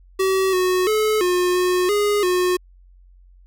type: tone with pitch steps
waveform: square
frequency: 381.4 / 367.3 / 430.6 / 359.3 / 362.4 / 412.8 / 362 Hz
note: G4 / F#4 / A4 / F4 / F#4 / G#4 / F#4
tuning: -47 / -13 / -37 / +49 / -36 / -10 / -38 cents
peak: -17 dBFS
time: 0.19-2.57 s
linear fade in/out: 10 ms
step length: 340 ms
effects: added 45 Hz sine -46 dBFS peak until 3.46 s